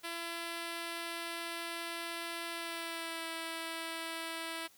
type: tone with pitch glide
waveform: 5% pulse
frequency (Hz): 336.9 to 328.6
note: E4 to E4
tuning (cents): +38 to -5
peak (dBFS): -27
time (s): 0.03-4.68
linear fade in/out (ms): 20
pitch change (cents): -43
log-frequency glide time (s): 2.5-3.28
effects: white hiss -63 dBFS RMS until 4.77 s